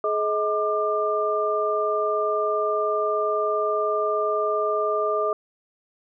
sine tone cluster, 424 / 632 / 1195 Hz, G#4 / D#5 / D6, +36 / +27 / +30 cents, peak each -25 dBFS, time 0.04-5.33 s, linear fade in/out 2 ms, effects none

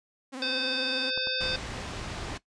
sawtooth tone with vibrato, 261.6 Hz, C4, in tune, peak -32 dBFS, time 0.32-1.11 s, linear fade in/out 20 ms, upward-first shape sine, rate 20 Hz, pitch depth 83 cents each way
harmonic tone, 516 Hz, C5, 24 cents flat, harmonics 1 / 3 / 5 / 7 / 9 / 10, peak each -37 / -35 / -36 / -32 / -33 / -38 dBFS, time 0.42-1.56 s, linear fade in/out 2 ms
clicks, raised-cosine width 1 ms, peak -25 dBFS, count 2, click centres 1.176 / 1.272 s
pink low-pass noise, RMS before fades -37 dBFS, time 1.4-2.38 s, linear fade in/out 10 ms, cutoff 5500 Hz, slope 12 dB/octave
effects noise-tail reverb RT60 0.1 s tail -17 dB re dry + resampled to 22050 Hz

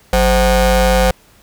30% pulse ring-modulated tone, 234.7 Hz, A#3, 12 cents sharp, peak -4 dBFS, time 0.13-1.11 s, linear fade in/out 2 ms, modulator 286 Hz, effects pink hiss -49 dBFS RMS until 1.42 s

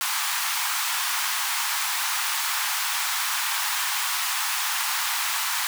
pink high-pass noise, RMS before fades -26 dBFS, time 0.01-5.67 s, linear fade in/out 0 ms, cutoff 860 Hz, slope 48 dB/octave, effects none

